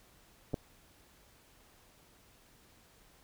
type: clicks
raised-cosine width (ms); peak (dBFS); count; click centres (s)
2; -28 / -19; 2; 0.535 / 0.542
effects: pink hiss -63 dBFS RMS until 3.23 s